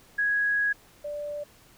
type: tone pair in turn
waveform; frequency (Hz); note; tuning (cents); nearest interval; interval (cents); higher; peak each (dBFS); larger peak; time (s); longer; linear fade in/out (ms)
sine; 1661.2 / 587.3; G#6 / D5; 0 / 0; octave + tritone; 1800; first; -22 / -31; first; 0.18-0.73 / 1.04-1.44; first; 10
effects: pink hiss -56 dBFS RMS until 1.77 s